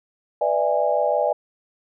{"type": "chord", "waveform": "sine", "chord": "E dominant seventh", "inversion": "second", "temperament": "just", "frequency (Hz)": [494.4, 593.3, 659.3, 824.1], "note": ["B4", "D5", "E5", "G#5"], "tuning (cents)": [2, 18, 0, -14], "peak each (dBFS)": [-25, -21, -24, -24], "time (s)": [0.41, 1.33], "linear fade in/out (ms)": 5, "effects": []}